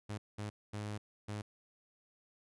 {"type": "tone bursts at uneven times", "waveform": "sawtooth", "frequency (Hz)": 104.7, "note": "G#2", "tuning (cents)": 15, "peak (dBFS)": -35, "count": 4, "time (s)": [[0.09, 0.18], [0.38, 0.5], [0.73, 0.98], [1.28, 1.42]], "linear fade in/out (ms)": 10, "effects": ["resampled to 24000 Hz"]}